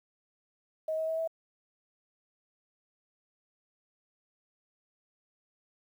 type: tone with pitch steps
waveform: sine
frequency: 632 / 638.6 / 645.3 / 652 Hz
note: D#5 / D#5 / E5 / E5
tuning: +27 / +45 / -37 / -19 cents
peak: -29 dBFS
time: 0.88-1.276 s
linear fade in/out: 5 ms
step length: 99 ms
effects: 10-bit